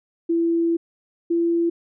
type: tone pair in turn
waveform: sine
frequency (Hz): 334.9 / 338.2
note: E4 / E4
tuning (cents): +27 / +44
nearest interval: unison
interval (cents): 17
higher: second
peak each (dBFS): -17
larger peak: neither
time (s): 0.29-0.77 / 1.3-1.7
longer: first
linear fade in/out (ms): 10
effects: none